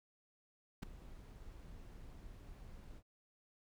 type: noise with ADSR envelope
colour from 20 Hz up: brown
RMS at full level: -33 dBFS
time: 0.82-3.03 s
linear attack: 12 ms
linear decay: 5 ms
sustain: -20 dB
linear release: 60 ms
effects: none